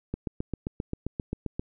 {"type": "click train", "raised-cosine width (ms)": 3, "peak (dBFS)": -17, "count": 12, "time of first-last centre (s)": [0.14, 1.595], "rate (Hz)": 7.56, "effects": []}